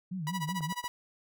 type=tone with vibrato; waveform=sine; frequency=168.5 Hz; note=E3; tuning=38 cents sharp; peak=-33 dBFS; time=0.11-0.73 s; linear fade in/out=10 ms; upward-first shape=sine; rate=5.2 Hz; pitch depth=210 cents each way
type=tone with tremolo; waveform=sawtooth; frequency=976 Hz; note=B5; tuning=21 cents flat; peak=-28 dBFS; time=0.27-0.88 s; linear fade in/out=0 ms; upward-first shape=sine; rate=14 Hz; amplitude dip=95%
type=click train; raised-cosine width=1 ms; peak=-33 dBFS; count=4; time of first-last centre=0.49-0.842 s; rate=8.53 Hz
effects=none